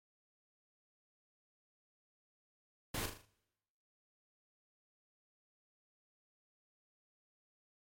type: noise with echo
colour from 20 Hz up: pink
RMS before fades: -39 dBFS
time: 2.94-3.06 s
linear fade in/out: 5 ms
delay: 39 ms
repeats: 5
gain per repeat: -6 dB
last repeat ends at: 3.255 s
effects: noise-tail reverb RT60 1.0 s tail -25 dB re dry + MP3 64 kbps